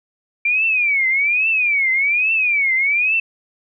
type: tone with vibrato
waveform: sine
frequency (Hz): 2349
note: D7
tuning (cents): 0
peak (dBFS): -14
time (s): 0.45-3.2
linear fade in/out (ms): 5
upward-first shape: triangle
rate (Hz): 1.2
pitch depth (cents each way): 240
effects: none